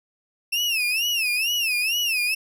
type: tone with vibrato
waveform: 35% pulse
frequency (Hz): 2666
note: E7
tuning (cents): +19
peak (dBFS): -19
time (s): 0.52-2.35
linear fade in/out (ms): 10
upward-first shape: sine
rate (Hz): 2.2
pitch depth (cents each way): 170
effects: none